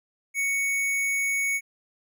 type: tone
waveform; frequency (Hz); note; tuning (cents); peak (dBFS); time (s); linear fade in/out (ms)
square; 2224; C#7; +5; -24; 0.34-1.61; 50
effects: none